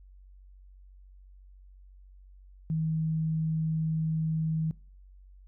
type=tone; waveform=sine; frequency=159.2 Hz; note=D#3; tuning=40 cents sharp; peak=-26 dBFS; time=2.7-4.71 s; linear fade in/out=0 ms; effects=noise-tail reverb RT60 0.4 s tail -22 dB re dry + added 47 Hz sine -50 dBFS peak until 5.47 s